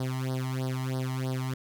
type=tone with flanger; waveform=sawtooth; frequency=130 Hz; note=C3; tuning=11 cents flat; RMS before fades=-31 dBFS; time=0-1.54 s; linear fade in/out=5 ms; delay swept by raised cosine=0.2 to 1.01 ms; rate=3.1 Hz; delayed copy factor=+1; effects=none